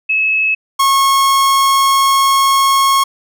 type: tone pair in turn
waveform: sine / 45% pulse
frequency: 2586 / 1091.1 Hz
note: E7 / C#6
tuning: -34 / -28 cents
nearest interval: octave + minor third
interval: 1494 cents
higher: first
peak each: -11 / -9 dBFS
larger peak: second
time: 0.09-0.55 / 0.79-3.04 s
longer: second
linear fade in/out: 10 ms
effects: none